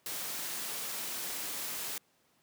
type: noise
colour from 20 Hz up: white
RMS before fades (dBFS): -38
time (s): 0.06-1.98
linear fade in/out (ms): 2
effects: pink hiss -70 dBFS RMS until 2.42 s + high-pass 150 Hz 12 dB/octave